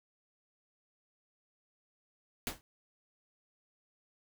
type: noise with exponential decay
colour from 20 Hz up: pink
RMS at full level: -31 dBFS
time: 2.47-2.61 s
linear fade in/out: 0 ms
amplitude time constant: 30 ms
effects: none